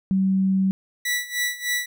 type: tone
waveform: sine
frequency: 191.1 Hz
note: G3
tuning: 44 cents flat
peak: -17 dBFS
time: 0.11-0.71 s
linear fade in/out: 0 ms
type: tone with tremolo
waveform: sawtooth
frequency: 1958 Hz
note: B6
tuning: 15 cents flat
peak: -17 dBFS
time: 1.05-1.86 s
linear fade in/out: 5 ms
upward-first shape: sine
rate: 3.3 Hz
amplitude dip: 85%
effects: none